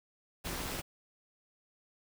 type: noise with amplitude modulation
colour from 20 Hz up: pink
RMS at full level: -35 dBFS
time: 0.44-0.82 s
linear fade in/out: 20 ms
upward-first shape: sine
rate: 221 Hz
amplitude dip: 75%
effects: none